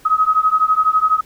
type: beating tone pair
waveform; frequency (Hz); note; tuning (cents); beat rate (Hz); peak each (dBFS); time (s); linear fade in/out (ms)
sine; 1263 / 1275; D#6 / D#6; +26 / +42; 12; -15 / -15; 0.05-1.21; 10
effects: pink hiss -48 dBFS RMS until 1.25 s